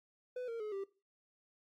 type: tone with pitch steps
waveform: triangle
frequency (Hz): 500 / 461.2 / 425.3 / 392.3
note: B4 / A#4 / G#4 / G4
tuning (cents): +21 / -19 / +41 / +1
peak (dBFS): -36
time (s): 0.36-0.84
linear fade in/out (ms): 5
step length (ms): 120
effects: noise-tail reverb RT60 0.3 s tail -18 dB re dry + AAC 48 kbps